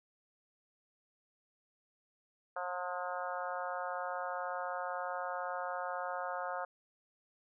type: harmonic tone with a mistuned harmonic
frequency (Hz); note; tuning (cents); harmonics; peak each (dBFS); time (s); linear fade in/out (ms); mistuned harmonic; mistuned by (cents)
179.8; F#3; -49; 3 / 4 / 5 / 6 / 7 / 8 / 9; -42 / -41 / -44 / -46 / -43 / -45 / -51; 2.56-6.65; 5; 6; -41
effects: none